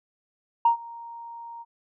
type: tone with ADSR envelope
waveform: sine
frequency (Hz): 932.3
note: A#5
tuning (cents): 0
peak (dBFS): -13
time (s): 0.65-1.65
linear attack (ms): 5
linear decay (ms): 110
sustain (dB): -24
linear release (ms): 37
effects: tanh soft clip ceiling -9 dBFS